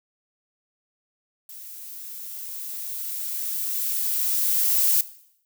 violet noise with level ramp, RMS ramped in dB -41 to -19 dBFS, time 1.49-5.01 s, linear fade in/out 2 ms, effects noise-tail reverb RT60 0.7 s tail -17 dB re dry

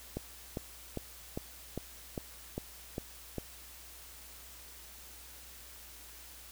click train, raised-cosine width 2 ms, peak -22 dBFS, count 9, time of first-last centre 0.17-3.383 s, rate 2.49 Hz, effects added 60 Hz sine -57 dBFS peak until 6.51 s + white hiss -52 dBFS RMS until 6.51 s

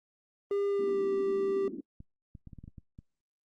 triangle tone with pitch glide, 401.8 to 391.7 Hz, G4 to G4, +43 to -1 cents, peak -25 dBFS, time 0.51-1.68 s, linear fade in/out 2 ms, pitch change -44 cents, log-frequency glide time 0.68-1.05 s
white band-pass noise, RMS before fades -41 dBFS, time 0.79-1.81 s, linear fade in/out 5 ms, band 210 to 330 Hz, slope 48 dB/octave
clicks, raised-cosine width 5 ms, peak -34 dBFS, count 9, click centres 2.004 / 2.352 / 2.473 / 2.532 / 2.587 / 2.64 / 2.679 / 2.782 / 2.989 s
effects noise-tail reverb RT60 0.1 s tail -26 dB re dry + Opus 32 kbps

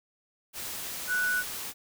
sine tone in noise, 1480 Hz, F#6, in tune, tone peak -25 dBFS, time 1.07-1.44 s, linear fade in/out 50 ms, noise white, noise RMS -37 dBFS, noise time 0.53-1.74 s, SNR +9 dB, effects none

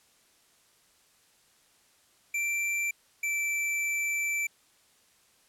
square tone pair in turn, 2349 / 2331 Hz, D7 / D7, 0 / -14 cents, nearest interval unison, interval 14 cents, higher first, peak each -28 dBFS, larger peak neither, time 2.34-2.91 / 3.23-4.47 s, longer second, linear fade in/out 5 ms, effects white hiss -64 dBFS RMS until 5.48 s + low-pass 11000 Hz 12 dB/octave

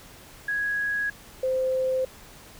sine tone pair in turn, 1661.2 / 519.2 Hz, G#6 / C5, 0 / -13 cents, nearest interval octave + minor sixth, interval 2013 cents, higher first, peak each -24 / -22 dBFS, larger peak second, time 0.48-1.1 / 1.43-2.05 s, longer neither, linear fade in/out 5 ms, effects pink hiss -48 dBFS RMS until 2.59 s

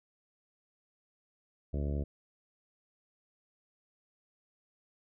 harmonic tone, 71.8 Hz, D2, 39 cents flat, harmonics 1 / 2 / 3 / 4 / 5 / 6 / 7 / 8 / 9, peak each -32 / -38 / -42 / -44 / -46 / -48 / -49 / -50 / -51 dBFS, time 1.73-2.04 s, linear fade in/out 10 ms, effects none

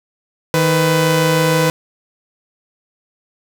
sawtooth tone pair together, 157.85 / 500 Hz, D#3 / B4, +25 / +21 cents, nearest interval octave + minor sixth, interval 1996 cents, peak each -11 dBFS, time 0.54-1.7 s, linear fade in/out 0 ms, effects none

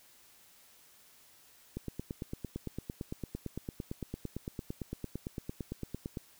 click train, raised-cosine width 3 ms, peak -24 dBFS, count 40, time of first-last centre 1.77-6.172 s, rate 8.86 Hz, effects white hiss -61 dBFS RMS until 6.39 s

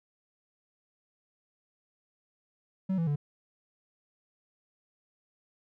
triangle tone with pitch steps, 189.8 / 166.19 / 145.51 Hz, F#3 / E3 / D3, +44 / +14 / -16 cents, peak -24 dBFS, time 2.89-3.16 s, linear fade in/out 10 ms, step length 90 ms, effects none

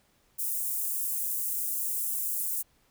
white high-pass noise, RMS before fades -31 dBFS, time 0.38-2.63 s, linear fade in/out 20 ms, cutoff 8500 Hz, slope 24 dB/octave, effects pink hiss -67 dBFS RMS until 2.9 s

